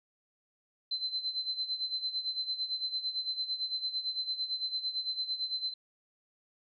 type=tone with tremolo; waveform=sine; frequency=4067 Hz; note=C8; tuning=50 cents flat; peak=-29 dBFS; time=0.91-5.74 s; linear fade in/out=5 ms; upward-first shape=sine; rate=8.9 Hz; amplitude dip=75%; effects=none